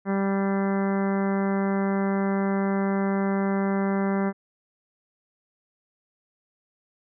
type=harmonic tone with a mistuned harmonic; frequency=196 Hz; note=G3; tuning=in tune; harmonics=1 / 2 / 3 / 4 / 5 / 6 / 7 / 8 / 9 / 10; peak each=-23 / -29 / -33 / -35 / -37 / -39 / -40 / -41 / -42 / -43 dBFS; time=0.05-4.33 s; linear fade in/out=50 ms; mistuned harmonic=10; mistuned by=+62 cents; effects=none

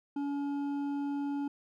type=tone with hard clipping; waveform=sine; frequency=283.8 Hz; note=C#4; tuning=41 cents sharp; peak=-33 dBFS; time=0.16-1.48 s; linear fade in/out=5 ms; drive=7 dB; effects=none

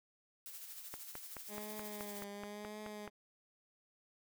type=noise with tremolo; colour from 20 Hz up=blue; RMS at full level=-48 dBFS; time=0.46-2.24 s; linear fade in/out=0 ms; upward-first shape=sine; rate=13 Hz; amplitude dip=45%
type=click train; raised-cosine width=0.5 ms; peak=-30 dBFS; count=11; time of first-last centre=0.94-3.077 s; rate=4.68 Hz
type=tone with vibrato; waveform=15% pulse; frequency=207.3 Hz; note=G#3; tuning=3 cents flat; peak=-39 dBFS; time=1.48-3.1 s; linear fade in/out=50 ms; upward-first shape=triangle; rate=0.94 Hz; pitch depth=49 cents each way
effects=none

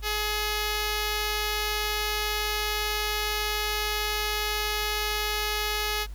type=tone; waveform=5% pulse; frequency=421.8 Hz; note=G#4; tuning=27 cents sharp; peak=-15 dBFS; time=0.02-6.07 s; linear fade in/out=50 ms; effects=added 50 Hz sine -35 dBFS peak until 6.14 s + pink hiss -55 dBFS RMS until 6.14 s

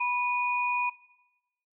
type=tone pair together; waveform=sine; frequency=981.1 / 2465 Hz; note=B5 / D#7; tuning=-12 / -17 cents; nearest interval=octave + major third; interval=1595 cents; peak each=-28 dBFS; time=0-0.9 s; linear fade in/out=10 ms; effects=noise-tail reverb RT60 1.0 s tail -19 dB re dry

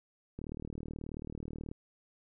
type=click train; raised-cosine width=3 ms; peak=-28 dBFS; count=52; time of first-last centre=0.39-1.715 s; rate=38.5 Hz; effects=none

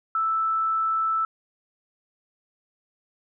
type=tone; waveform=sine; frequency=1318.5 Hz; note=E6; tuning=in tune; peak=-21 dBFS; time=0.15-1.25 s; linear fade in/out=2 ms; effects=none

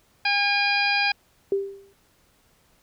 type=harmonic tone; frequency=811 Hz; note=G#5; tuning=41 cents flat; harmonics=1 / 2 / 3 / 4 / 5 / 6; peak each=-26 / -26 / -23 / -33 / -32 / -28 dBFS; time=0.25-1.12 s; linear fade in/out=5 ms
type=tone with exponential decay; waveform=sine; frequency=394.4 Hz; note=G4; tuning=11 cents sharp; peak=-17 dBFS; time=1.52-1.93 s; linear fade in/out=2 ms; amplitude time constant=88 ms
effects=pink hiss -62 dBFS RMS until 2.82 s

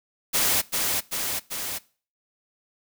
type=noise with echo; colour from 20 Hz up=white; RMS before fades=-22 dBFS; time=0.33-0.62 s; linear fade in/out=20 ms; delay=390 ms; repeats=3; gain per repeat=-3 dB; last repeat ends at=1.79 s; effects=noise-tail reverb RT60 0.4 s tail -21 dB re dry

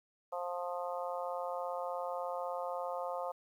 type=harmonic tone; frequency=176.5 Hz; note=F3; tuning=19 cents sharp; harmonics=3 / 4 / 5 / 6 / 7; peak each=-39 / -41 / -43 / -45 / -46 dBFS; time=0.32-3.32 s; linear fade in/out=10 ms; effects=11-bit

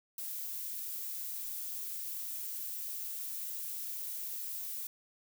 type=noise; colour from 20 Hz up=violet; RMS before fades=-40 dBFS; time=0.18-4.87 s; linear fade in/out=2 ms; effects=none

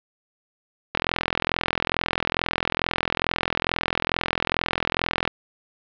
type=click train; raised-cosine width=0.3 ms; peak=-4 dBFS; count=184; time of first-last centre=0.95-5.276 s; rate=42.3 Hz; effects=low-pass 4000 Hz 12 dB/octave

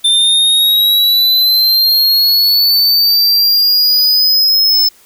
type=linear sweep; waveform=square; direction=up; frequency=3562 to 5250 Hz; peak=-8 dBFS; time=0.04-4.89 s; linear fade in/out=10 ms; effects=white hiss -46 dBFS RMS until 5.05 s

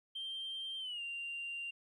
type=tone with pitch glide; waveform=sine; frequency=3155 to 2779 Hz; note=G7 to F7; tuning=+10 to -9 cents; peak=-38 dBFS; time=0.15-1.71 s; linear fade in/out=10 ms; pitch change=-219 cents; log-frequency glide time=0.79-1.02 s; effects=tanh soft clip ceiling -36 dBFS + 13-bit

